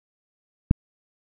click, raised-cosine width 5 ms, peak -3 dBFS, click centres 0.711 s, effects none

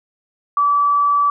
sine tone, 1153 Hz, D6, 32 cents flat, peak -12 dBFS, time 0.57-1.3 s, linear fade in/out 2 ms, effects none

